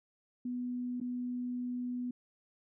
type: tone with dropouts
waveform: sine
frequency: 246.9 Hz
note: B3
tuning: in tune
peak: -34 dBFS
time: 0.45-2.11 s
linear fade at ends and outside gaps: 5 ms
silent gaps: 1.002-1.012 s
effects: none